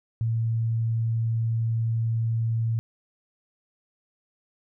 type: tone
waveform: sine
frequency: 113.9 Hz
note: A#2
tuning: 40 cents flat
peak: -22 dBFS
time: 0.21-2.79 s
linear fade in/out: 0 ms
effects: none